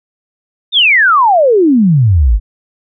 sine exponential sweep, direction down, 3740 to 46.25 Hz, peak -5 dBFS, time 0.72-2.4 s, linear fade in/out 50 ms, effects none

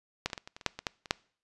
clicks, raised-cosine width 0.2 ms, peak -12 / -29 / -16 / -22 / -26 / -27 / -29 / -8 / -21 / -12 / -28 / -7 dBFS, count 12, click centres 0.26 / 0.301 / 0.332 / 0.378 / 0.475 / 0.565 / 0.612 / 0.663 / 0.79 / 0.868 / 1.058 / 1.109 s, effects noise-tail reverb RT60 0.5 s tail -25 dB re dry + resampled to 24000 Hz

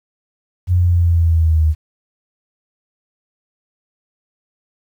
sine linear sweep, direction down, 90.4 to 77 Hz, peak -10 dBFS, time 0.67-1.75 s, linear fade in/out 50 ms, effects 8-bit

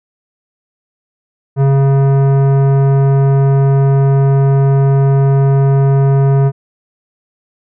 sine tone with tanh clipping, 137.2 Hz, C#3, 17 cents flat, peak -9 dBFS, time 1.56-6.52 s, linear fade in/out 50 ms, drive 15 dB, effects none

